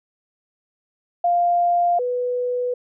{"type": "tone pair in turn", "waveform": "sine", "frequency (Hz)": [698.5, 493.9], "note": ["F5", "B4"], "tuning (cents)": [0, 0], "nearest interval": "tritone", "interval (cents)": 600, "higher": "first", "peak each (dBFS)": [-15, -20], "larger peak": "first", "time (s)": [[1.24, 1.99], [1.99, 2.74]], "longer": "neither", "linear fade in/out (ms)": 5, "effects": []}